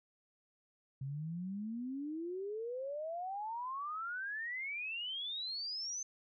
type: exponential sweep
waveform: sine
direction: up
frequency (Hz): 131.3 to 6272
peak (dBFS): -38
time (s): 1.01-6.03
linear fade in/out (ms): 5
effects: none